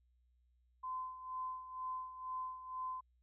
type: tone with tremolo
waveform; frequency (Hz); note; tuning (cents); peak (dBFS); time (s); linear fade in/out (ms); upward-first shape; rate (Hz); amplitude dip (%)
sine; 1027; C6; -33; -38; 0.83-3.01; 10; sine; 2.1; 70
effects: added 61 Hz sine -70 dBFS peak until 3.22 s